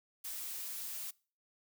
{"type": "noise", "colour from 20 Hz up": "blue", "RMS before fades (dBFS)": -42, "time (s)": [0.24, 1.11], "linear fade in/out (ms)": 10, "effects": ["noise-tail reverb RT60 0.4 s tail -24 dB re dry"]}